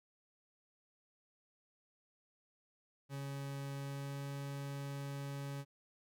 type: tone with pitch glide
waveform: 40% pulse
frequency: 139 to 140.05 Hz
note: C#3 to C#3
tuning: +5 to +18 cents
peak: -40 dBFS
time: 3.09-5.65 s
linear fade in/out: 50 ms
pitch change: +13 cents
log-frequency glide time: 3.74-4.28 s
effects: none